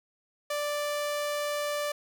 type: tone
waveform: sawtooth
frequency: 587.3 Hz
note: D5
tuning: in tune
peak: -25 dBFS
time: 0.5-1.92 s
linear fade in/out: 5 ms
effects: none